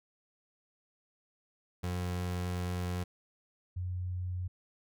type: tone pair in turn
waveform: 30% pulse / sine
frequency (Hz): 89.6 / 90.54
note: F2 / F#2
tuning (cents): +45 / -37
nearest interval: unison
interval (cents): 18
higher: second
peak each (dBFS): -30 / -33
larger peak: first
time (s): 1.83-3.04 / 3.76-4.48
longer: first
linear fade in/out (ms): 10
effects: none